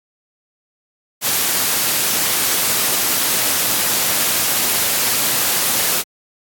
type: noise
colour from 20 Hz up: white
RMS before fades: -17 dBFS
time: 1.21-6.04 s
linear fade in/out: 50 ms
effects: high-pass 100 Hz 12 dB/octave + AAC 64 kbps